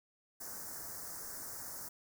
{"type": "band-stop noise", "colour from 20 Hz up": "white", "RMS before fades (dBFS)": -45, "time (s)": [0.4, 1.89], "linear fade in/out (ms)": 10, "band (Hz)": [1800, 5100], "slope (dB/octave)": 48, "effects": []}